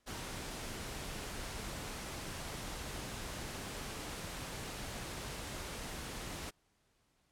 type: noise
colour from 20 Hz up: pink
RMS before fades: -43 dBFS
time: 0.06-6.51 s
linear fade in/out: 20 ms
effects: pink hiss -75 dBFS RMS until 7.31 s + low-pass 11000 Hz 12 dB/octave